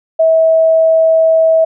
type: tone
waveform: sine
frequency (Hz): 647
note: E5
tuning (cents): -32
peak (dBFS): -6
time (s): 0.19-1.65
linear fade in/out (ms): 10
effects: none